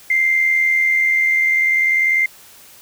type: tone with amplitude modulation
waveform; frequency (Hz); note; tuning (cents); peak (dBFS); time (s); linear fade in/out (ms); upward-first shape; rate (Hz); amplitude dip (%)
sine; 2093; C7; 0; -10; 0.1-2.26; 5; sine; 80.3; 45
effects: tanh soft clip ceiling -6 dBFS + white hiss -44 dBFS RMS until 2.81 s